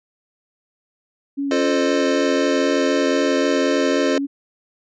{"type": "tone with vibrato", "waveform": "sine", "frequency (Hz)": 276.2, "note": "C#4", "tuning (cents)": -6, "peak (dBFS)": -20, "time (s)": [1.37, 4.27], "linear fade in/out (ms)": 20, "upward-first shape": "sine", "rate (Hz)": 3.9, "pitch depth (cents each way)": 28}
{"type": "chord", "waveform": "square", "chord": "F dominant seventh", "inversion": "none", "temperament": "equal with one note detuned", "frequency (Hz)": [349.2, 440, 523.3, 609.1], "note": ["F4", "A4", "C5", "Eb5"], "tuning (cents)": [0, 0, 0, -37], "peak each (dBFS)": -24, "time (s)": [1.51, 4.18], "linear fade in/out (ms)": 2}
{"effects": ["resampled to 16000 Hz"]}